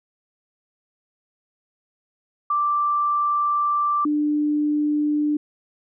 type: tone pair in turn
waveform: sine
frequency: 1174.7 / 297.7 Hz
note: D6 / D4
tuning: 0 / +24 cents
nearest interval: 2 octaves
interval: 2376 cents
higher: first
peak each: -18 dBFS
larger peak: neither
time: 2.5-4.05 / 4.05-5.37 s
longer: first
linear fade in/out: 5 ms
effects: none